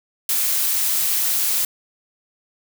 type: noise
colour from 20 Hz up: blue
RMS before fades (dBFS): -20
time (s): 0.29-1.65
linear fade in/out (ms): 2
effects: none